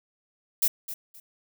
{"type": "noise with echo", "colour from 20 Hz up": "violet", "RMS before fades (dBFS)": -22, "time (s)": [0.62, 0.68], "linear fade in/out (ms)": 5, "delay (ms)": 260, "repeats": 2, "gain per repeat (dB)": -13, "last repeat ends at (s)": 1.2, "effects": []}